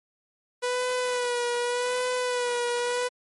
sawtooth tone with vibrato, 491.5 Hz, B4, 8 cents flat, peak -21 dBFS, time 0.62-3.09 s, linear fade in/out 20 ms, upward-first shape sine, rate 0.85 Hz, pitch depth 36 cents each way, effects MP3 48 kbps

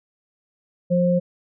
sine tone pair together, 177.3 / 531.3 Hz, F3 / C5, +26 / +26 cents, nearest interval octave + perfect fifth, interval 1900 cents, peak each -18 / -19 dBFS, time 0.9-1.2 s, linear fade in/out 20 ms, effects none

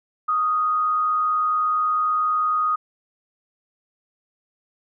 sine tone with frequency modulation, 1244.5 Hz, D#6, in tune, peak -18 dBFS, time 0.28-2.76 s, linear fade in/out 10 ms, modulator 116 Hz, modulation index 0.27, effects none

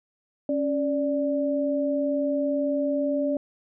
sine tone pair together, 276.5 / 585.5 Hz, C#4 / D5, -4 / -5 cents, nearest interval octave + minor second, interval 1299 cents, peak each -25 dBFS, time 0.49-3.37 s, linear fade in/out 2 ms, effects none

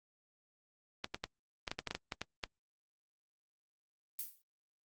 clicks, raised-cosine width 0.2 ms, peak -19 dBFS, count 12, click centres 1.044 / 1.145 / 1.24 / 1.678 / 1.715 / 1.79 / 1.873 / 1.91 / 1.95 / 2.122 / 2.216 / 2.438 s
violet noise with exponential decay, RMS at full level -36 dBFS, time 4.19-4.42 s, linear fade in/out 2 ms, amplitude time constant 49 ms
effects Opus 24 kbps

